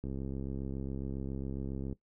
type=click train; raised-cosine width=3 ms; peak=-26 dBFS; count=128; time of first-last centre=0.04-1.927 s; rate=67.3 Hz; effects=noise-tail reverb RT60 0.1 s tail -17 dB re dry